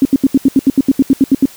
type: tone bursts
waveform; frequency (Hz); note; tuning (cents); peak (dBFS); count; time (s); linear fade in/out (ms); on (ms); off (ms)
sine; 270; C#4; -45; -4; 14; 0.02-1.456; 2; 32; 76
effects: white hiss -38 dBFS RMS until 1.56 s